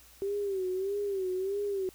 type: tone with vibrato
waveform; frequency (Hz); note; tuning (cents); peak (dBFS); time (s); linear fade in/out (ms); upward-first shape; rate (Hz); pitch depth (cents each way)
sine; 388; G4; -18; -29; 0.22-1.89; 0; sine; 1.6; 94
effects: added 60 Hz sine -61 dBFS peak until 1.94 s + white hiss -57 dBFS RMS until 1.94 s